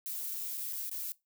violet noise with dropouts, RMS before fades -38 dBFS, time 0.06-1.12 s, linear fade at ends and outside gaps 0 ms, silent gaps 0.573-0.577 / 0.727-0.731 / 0.895-0.914 s, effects noise-tail reverb RT60 0.2 s tail -20 dB re dry

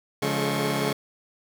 15% pulse tone cluster, 141.4 / 174.8 / 209.7 / 442.2 / 1097 Hz, C#3 / F3 / G#3 / A4 / C#6, +35 / +2 / +17 / +9 / -18 cents, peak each -21 / -26 / -22 / -29 / -27 dBFS, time 0.22-0.93 s, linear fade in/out 5 ms, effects none

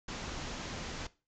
pink low-pass noise, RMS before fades -41 dBFS, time 0.08-1.07 s, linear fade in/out 5 ms, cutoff 7200 Hz, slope 96 dB/octave, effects noise-tail reverb RT60 0.3 s tail -18 dB re dry

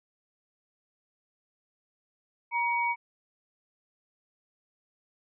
sine tone pair together, 947.7 / 2254 Hz, A#5 / C#7, +28 / +28 cents, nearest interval octave + minor third, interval 1500 cents, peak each -27 / -29 dBFS, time 2.51-2.96 s, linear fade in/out 50 ms, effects none

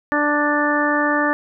harmonic tone, 294.4 Hz, D4, 4 cents sharp, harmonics 1 / 2 / 3 / 4 / 5 / 6, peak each -21 / -23 / -25 / -23 / -27 / -21 dBFS, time 0.12-1.33 s, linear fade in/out 0 ms, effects none

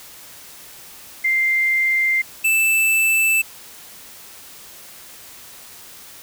sine / square tone pair in turn, 2093 / 2643 Hz, C7 / E7, 0 / +4 cents, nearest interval major third, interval 404 cents, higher second, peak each -15 dBFS, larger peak neither, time 1.24-2.22 / 2.44-3.42 s, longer neither, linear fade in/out 10 ms, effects white hiss -41 dBFS RMS until 6.22 s

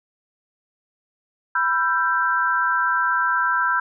sine chord, E minor, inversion second, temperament equal with one note detuned, 987.8 / 1343.9 / 1568 Hz, B5 / E6 / G6, 0 / +33 / 0 cents, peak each -23 / -22 / -21 dBFS, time 1.55-3.8 s, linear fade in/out 5 ms, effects none

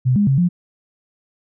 sine tone with pitch steps, 127.2 / 204.6 / 135.6 / 176 Hz, C3 / G#3 / C#3 / F3, -48 / -26 / -38 / +14 cents, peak -12 dBFS, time 0.05-0.49 s, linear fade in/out 20 ms, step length 110 ms, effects none

